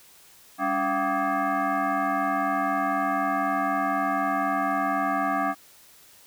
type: tone with frequency modulation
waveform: sine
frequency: 199 Hz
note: G3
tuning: 26 cents sharp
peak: -22 dBFS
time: 0.58-5.55 s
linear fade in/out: 50 ms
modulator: 482 Hz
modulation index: 2.8
effects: white hiss -53 dBFS RMS until 6.26 s

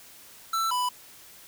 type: tone pair in turn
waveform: square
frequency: 1332 / 992.9 Hz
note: E6 / B5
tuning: +18 / +9 cents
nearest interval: perfect fourth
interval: 509 cents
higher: first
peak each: -25 dBFS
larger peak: neither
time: 0.53-0.71 / 0.71-0.89 s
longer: neither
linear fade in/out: 5 ms
effects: white hiss -50 dBFS RMS until 1.47 s

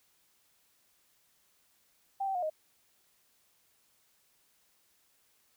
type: tone with pitch steps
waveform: sine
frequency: 784 / 773 / 717 / 623 Hz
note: G5 / G5 / F5 / D#5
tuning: 0 / -24 / +45 / +2 cents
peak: -30 dBFS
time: 2.2-2.5 s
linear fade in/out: 10 ms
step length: 75 ms
effects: white hiss -70 dBFS RMS until 5.56 s

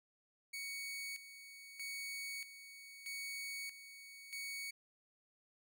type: tone with tremolo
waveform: sawtooth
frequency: 2233 Hz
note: C#7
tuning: 12 cents sharp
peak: -39 dBFS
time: 0.53-4.71 s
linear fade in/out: 10 ms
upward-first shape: square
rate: 0.79 Hz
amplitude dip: 70%
effects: none

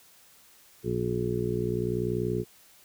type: harmonic tone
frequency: 60.5 Hz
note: B1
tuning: 35 cents flat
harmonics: 1 / 2 / 3 / 4 / 5 / 6 / 7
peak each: -41 / -32 / -34 / -37 / -42 / -31 / -32 dBFS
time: 0.83-2.45 s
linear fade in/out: 50 ms
effects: white hiss -57 dBFS RMS until 2.84 s

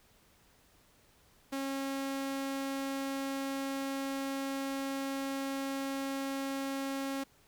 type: tone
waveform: sawtooth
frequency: 272.5 Hz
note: C#4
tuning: 29 cents flat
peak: -30 dBFS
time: 1.52-7.24 s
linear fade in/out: 10 ms
effects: pink hiss -65 dBFS RMS until 7.47 s

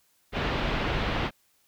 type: low-pass noise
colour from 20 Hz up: pink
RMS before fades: -28 dBFS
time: 0.32-1.31 s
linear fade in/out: 50 ms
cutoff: 3500 Hz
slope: 24 dB/octave
effects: white hiss -67 dBFS RMS until 1.67 s

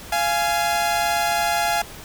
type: tone pair together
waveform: sawtooth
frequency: 692 / 834.3 Hz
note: F5 / G#5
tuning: -16 / +8 cents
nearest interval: minor third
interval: 324 cents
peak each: -18 dBFS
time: 0.12-1.82 s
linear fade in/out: 5 ms
effects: pink hiss -39 dBFS RMS until 2.04 s

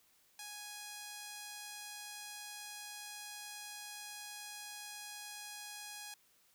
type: tone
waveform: 5% pulse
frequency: 830.6 Hz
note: G#5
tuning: in tune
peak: -34 dBFS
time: 0.39-6.14 s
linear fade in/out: 2 ms
effects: white hiss -70 dBFS RMS until 6.54 s

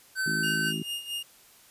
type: tone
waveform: square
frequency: 1533 Hz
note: G6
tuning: 39 cents flat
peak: -27 dBFS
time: 0.15-0.73 s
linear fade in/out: 50 ms
type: harmonic tone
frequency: 53.9 Hz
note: A1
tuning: 35 cents flat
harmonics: 3 / 4 / 5 / 6 / 7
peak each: -34 / -36 / -38 / -40 / -41 dBFS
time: 0.26-0.83 s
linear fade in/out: 5 ms
type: tone with tremolo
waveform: 45% pulse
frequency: 2835 Hz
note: F7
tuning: 25 cents sharp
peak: -30 dBFS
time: 0.43-1.23 s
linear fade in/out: 5 ms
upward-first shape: sine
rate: 4.5 Hz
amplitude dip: 75%
effects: white hiss -56 dBFS RMS until 1.7 s + resampled to 32000 Hz

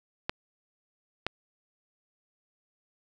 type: clicks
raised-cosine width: 0.3 ms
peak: -12 dBFS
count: 2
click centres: 0.295 / 1.266 s
effects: none

